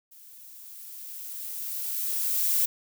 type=noise with level ramp; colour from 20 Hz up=violet; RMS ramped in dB=-51 to -23 dBFS; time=0.11-2.66 s; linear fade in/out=10 ms; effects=none